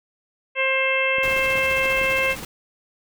harmonic tone, 530 Hz, C5, 22 cents sharp, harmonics 1 / 2 / 3 / 4 / 5 / 6, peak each -24 / -29 / -29 / -23 / -23 / -34 dBFS, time 0.55-2.36 s, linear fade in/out 50 ms
clicks, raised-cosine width 2 ms, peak -23 dBFS, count 8, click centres 1.184 / 1.279 / 1.365 / 1.556 / 1.858 / 2.014 / 2.185 / 2.428 s
pink noise with tremolo, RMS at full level -33 dBFS, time 1.23-2.45 s, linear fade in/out 2 ms, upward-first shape square, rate 15 Hz, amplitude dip 35%
effects none

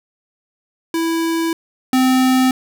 square tone pair in turn, 329.6 / 258.3 Hz, E4 / C4, 0 / -22 cents, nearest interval major third, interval 422 cents, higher first, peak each -17 / -12 dBFS, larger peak second, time 0.94-1.53 / 1.93-2.51 s, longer first, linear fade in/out 2 ms, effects none

